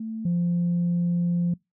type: tone pair in turn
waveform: sine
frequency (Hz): 222.1 / 173.68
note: A3 / F3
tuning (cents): +16 / -9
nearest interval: major third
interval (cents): 425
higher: first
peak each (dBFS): -29 / -19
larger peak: second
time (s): 0-0.25 / 0.25-1.54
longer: second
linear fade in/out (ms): 5
effects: noise-tail reverb RT60 0.2 s tail -25 dB re dry + tanh soft clip ceiling -18 dBFS